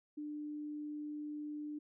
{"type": "tone", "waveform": "sine", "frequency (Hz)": 298.2, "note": "D4", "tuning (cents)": 27, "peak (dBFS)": -40, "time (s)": [0.17, 1.79], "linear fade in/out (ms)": 10, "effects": []}